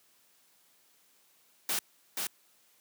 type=noise with echo; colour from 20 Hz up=white; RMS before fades=-31 dBFS; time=1.69-1.79 s; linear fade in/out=2 ms; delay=480 ms; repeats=1; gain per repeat=-3 dB; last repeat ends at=2.27 s; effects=white hiss -66 dBFS RMS until 2.8 s + high-pass 150 Hz 12 dB/octave